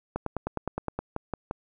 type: two click trains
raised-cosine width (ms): 1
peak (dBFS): -15 / -16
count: 8 / 4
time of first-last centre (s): 0.16-0.883 / 0.99-1.511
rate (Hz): 9.68 / 5.76
effects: none